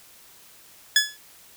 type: tone with exponential decay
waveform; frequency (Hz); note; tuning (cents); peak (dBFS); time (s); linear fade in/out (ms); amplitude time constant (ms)
15% pulse; 1703; G#6; +43; -6; 0.96-1.17; 2; 45
effects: white hiss -51 dBFS RMS until 1.56 s